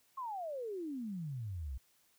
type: exponential sweep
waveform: sine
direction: down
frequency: 1100 to 60.2 Hz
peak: -38 dBFS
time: 0.17-1.78 s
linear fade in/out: 10 ms
effects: white hiss -71 dBFS RMS until 2.18 s